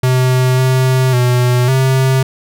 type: tone with pitch steps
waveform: square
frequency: 128.1 / 129.7 / 123.8 / 132 Hz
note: C3 / C3 / B2 / C3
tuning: -36 / -15 / +5 / +16 cents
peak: -10 dBFS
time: 0.03-2.23 s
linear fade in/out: 5 ms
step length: 550 ms
effects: none